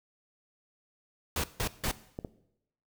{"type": "noise bursts", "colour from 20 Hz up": "pink", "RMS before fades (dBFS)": -31, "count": 3, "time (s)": [1.36, 1.914], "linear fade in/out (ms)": 2, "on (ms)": 78, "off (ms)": 160}
{"type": "clicks", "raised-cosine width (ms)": 2, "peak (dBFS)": -23, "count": 3, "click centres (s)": [1.884, 2.189, 2.248]}
{"effects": ["noise-tail reverb RT60 0.8 s tail -17 dB re dry"]}